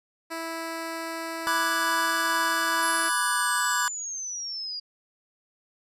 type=tone; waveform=10% pulse; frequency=328.5 Hz; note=E4; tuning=6 cents flat; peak=-23 dBFS; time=0.3-3.1 s; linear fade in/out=20 ms
type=chord; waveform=square; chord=G# half-diminished seventh; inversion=first; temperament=equal; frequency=987.8 / 1174.7 / 1480 / 1661.2 Hz; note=B5 / D6 / F#6 / G#6; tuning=0 / 0 / 0 / 0 cents; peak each=-30 dBFS; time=1.47-3.88 s; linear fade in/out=0 ms
type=exponential sweep; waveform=sine; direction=down; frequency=11290 to 4801 Hz; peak=-31 dBFS; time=2.82-4.8 s; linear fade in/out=10 ms
effects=resampled to 32000 Hz